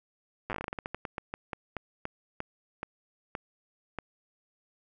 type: slowing click train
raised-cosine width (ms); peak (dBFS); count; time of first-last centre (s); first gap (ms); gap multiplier
0.5; -19; 24; 0.5-3.987; 8; 1.22
effects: none